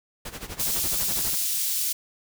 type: noise with tremolo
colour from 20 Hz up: pink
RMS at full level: -34 dBFS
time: 0.25-1.35 s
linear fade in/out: 5 ms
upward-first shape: sine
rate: 12 Hz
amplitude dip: 80%
type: high-pass noise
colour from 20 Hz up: white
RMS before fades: -26 dBFS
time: 0.59-1.93 s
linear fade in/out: 10 ms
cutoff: 4100 Hz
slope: 12 dB/octave
effects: none